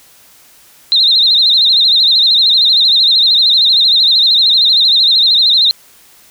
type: tone with vibrato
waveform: sine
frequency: 3896 Hz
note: B7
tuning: 24 cents flat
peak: -6 dBFS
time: 0.92-5.71 s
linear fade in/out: 0 ms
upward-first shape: sine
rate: 13 Hz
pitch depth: 130 cents each way
effects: white hiss -44 dBFS RMS until 6.3 s